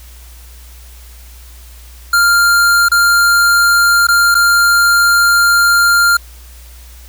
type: tone with dropouts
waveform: square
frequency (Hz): 1396.9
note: F6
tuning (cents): 0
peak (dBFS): -8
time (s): 2.13-6.17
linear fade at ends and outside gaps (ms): 5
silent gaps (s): 2.886-2.916 / 4.07-4.085 / 4.345-4.35
effects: added 60 Hz sine -34 dBFS peak until 7.08 s + white hiss -42 dBFS RMS until 7.08 s